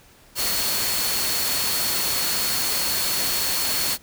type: tone in noise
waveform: sine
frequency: 4370 Hz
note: C#8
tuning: 26 cents flat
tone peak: -28 dBFS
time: 0.35-3.98 s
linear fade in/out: 50 ms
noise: white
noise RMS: -24 dBFS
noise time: 0.35-3.98 s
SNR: -7 dB
effects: pink hiss -52 dBFS RMS until 4.02 s